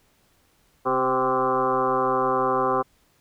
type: tone with frequency modulation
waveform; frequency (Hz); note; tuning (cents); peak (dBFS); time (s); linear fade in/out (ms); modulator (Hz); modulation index
sine; 777; G5; -16; -19; 0.85-2.83; 20; 129; 3.7
effects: pink hiss -63 dBFS RMS until 3.2 s